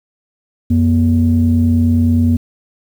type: tone pair together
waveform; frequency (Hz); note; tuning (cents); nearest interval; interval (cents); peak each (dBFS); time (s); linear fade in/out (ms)
sine; 89.64 / 239.3; F2 / A#3; +46 / +46; octave + perfect fourth; 1700; -11; 0.7-2.37; 10
effects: tanh soft clip ceiling -3 dBFS + 7-bit